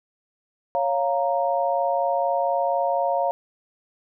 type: chord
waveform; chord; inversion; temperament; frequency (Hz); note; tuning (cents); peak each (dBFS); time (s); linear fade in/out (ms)
sine; Bb minor; first; equal; 554.4 / 698.5 / 932.3; Db5 / F5 / Bb5; 0 / 0 / 0; -24 / -23 / -26; 0.75-3.31; 0
effects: none